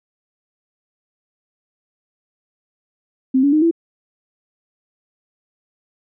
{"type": "tone with pitch steps", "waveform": "sine", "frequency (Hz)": [261.6, 283.6, 307.5, 333.4], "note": ["C4", "C#4", "D#4", "E4"], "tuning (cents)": [0, 40, -20, 20], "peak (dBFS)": -11, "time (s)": [3.34, 3.712], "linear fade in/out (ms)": 10, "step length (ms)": 93, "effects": []}